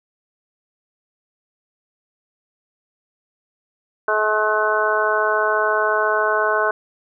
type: harmonic tone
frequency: 214.1 Hz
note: A3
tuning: 47 cents flat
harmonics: 2 / 3 / 4 / 5 / 6 / 7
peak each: -23 / -22 / -27 / -22 / -27 / -21 dBFS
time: 4.08-6.71 s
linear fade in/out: 2 ms
effects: none